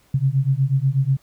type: beating tone pair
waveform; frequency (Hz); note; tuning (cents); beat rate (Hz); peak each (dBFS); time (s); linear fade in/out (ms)
sine; 131.2 / 139.4; C3 / C#3; +5 / +10; 8.2; -19; 0.14-1.17; 5
effects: pink hiss -58 dBFS RMS until 1.22 s